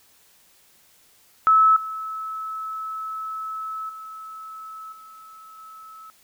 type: tone with level steps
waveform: sine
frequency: 1300 Hz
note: E6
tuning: 24 cents flat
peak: -12 / -28 / -35 / -42 / -40 dBFS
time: 1.47-6.1 s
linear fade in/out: 0 ms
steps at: 1.76 / 3.89 / 4.92 / 5.58 s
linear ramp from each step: 5 ms
effects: white hiss -57 dBFS RMS until 6.23 s